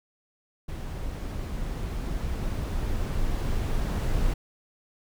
brown noise with level ramp, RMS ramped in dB -33 to -25 dBFS, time 0.68-4.34 s, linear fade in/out 10 ms, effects none

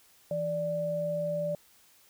sine tone pair together, 164.81 / 587.3 Hz, E3 / D5, 0 / 0 cents, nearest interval octave + minor seventh, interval 2200 cents, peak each -36 / -29 dBFS, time 0.31-1.55 s, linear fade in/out 2 ms, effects white hiss -61 dBFS RMS until 2.09 s

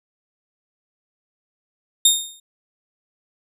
20% pulse tone with exponential decay, 3675 Hz, A#7, 25 cents flat, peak -3 dBFS, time 2.05-2.4 s, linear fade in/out 5 ms, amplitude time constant 75 ms, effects none

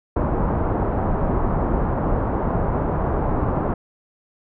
pink low-pass noise, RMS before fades -21 dBFS, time 0.16-3.74 s, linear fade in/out 5 ms, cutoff 1100 Hz, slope 24 dB/octave, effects none

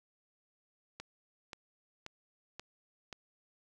click train, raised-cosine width 0.2 ms, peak -26 dBFS, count 5, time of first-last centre 1-3.128 s, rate 1.88 Hz, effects none

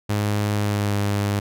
sawtooth tone with pitch glide, 103.83 to 101.69 Hz, G#2 to G#2, 0 to -36 cents, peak -16 dBFS, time 0.09-1.4 s, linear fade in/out 10 ms, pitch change -36 cents, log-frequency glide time 0.55-0.99 s, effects none

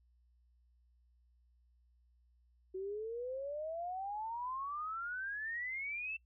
sine exponential sweep, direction up, 370 to 2681 Hz, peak -38 dBFS, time 2.74-6.17 s, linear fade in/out 10 ms, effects noise-tail reverb RT60 0.1 s tail -23 dB re dry + added 60 Hz sine -67 dBFS peak until 6.25 s

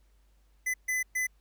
square tone bursts at uneven times, 2013 Hz, B6, 33 cents sharp, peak -28 dBFS, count 3, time 0.66-0.74 / 0.88-1.03 / 1.15-1.27 s, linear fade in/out 10 ms, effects added 50 Hz sine -61 dBFS peak until 1.4 s + pink hiss -73 dBFS RMS until 1.4 s

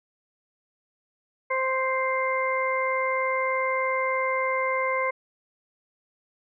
harmonic tone, 523.3 Hz, C5, in tune, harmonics 1 / 2 / 3 / 4, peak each -27 / -27 / -38 / -28 dBFS, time 1.5-5.11 s, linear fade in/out 10 ms, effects none

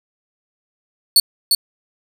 sawtooth tone with echo, 4435 Hz, C#8, in tune, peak -5 dBFS, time 1.16-1.2 s, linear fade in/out 2 ms, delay 350 ms, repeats 1, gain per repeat -4 dB, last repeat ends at 1.55 s, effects none

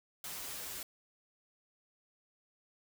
white noise with comb filter, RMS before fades -43 dBFS, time 0.24-0.83 s, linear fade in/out 2 ms, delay 9 ms, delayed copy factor -0.8, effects none

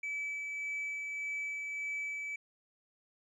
triangle tone with tremolo, 2300 Hz, D7, 37 cents flat, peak -32 dBFS, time 0.03-2.36 s, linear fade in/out 5 ms, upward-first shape sine, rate 1.7 Hz, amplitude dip 30%, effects tanh soft clip ceiling -29 dBFS + resampled to 24000 Hz

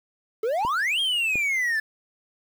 triangle exponential two-way sweep, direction up then down, 418.8 to 3267 to 1724 Hz, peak -20 dBFS, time 0.43-1.8 s, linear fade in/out 5 ms, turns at 1 s
clicks, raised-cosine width 2 ms, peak -20 dBFS, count 2, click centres 0.65 / 1.356 s
effects 8-bit

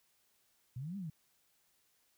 sine exponential two-way sweep, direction up then down, 117.1 to 207.1 to 146.5 Hz, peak -39 dBFS, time 0.76-1.1 s, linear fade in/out 5 ms, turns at 0.97 s, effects white hiss -74 dBFS RMS until 2.17 s

